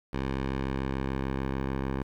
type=tone with low-pass filter sweep; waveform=10% pulse; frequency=66.8 Hz; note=C2; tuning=36 cents sharp; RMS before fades=-31 dBFS; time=0.13-2.03 s; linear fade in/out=5 ms; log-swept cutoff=3200 to 1800 Hz; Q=0.74; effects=9-bit